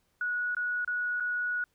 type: tone with dropouts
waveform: sine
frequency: 1462 Hz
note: F#6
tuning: 21 cents flat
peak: -28 dBFS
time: 0.21-1.64 s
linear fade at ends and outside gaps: 2 ms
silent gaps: 0.549-0.567 / 0.848-0.876 / 1.2-1.205 s
effects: pink hiss -73 dBFS RMS until 1.74 s